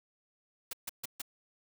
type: noise bursts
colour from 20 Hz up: white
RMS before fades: -38 dBFS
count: 4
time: 0.71-1.218 s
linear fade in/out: 5 ms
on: 22 ms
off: 140 ms
effects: none